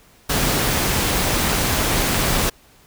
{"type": "noise with amplitude modulation", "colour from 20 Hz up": "pink", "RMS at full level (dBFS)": -18, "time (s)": [0.29, 2.5], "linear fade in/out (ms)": 10, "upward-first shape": "sine", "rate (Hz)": 199, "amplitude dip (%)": 30, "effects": ["pink hiss -52 dBFS RMS until 2.86 s"]}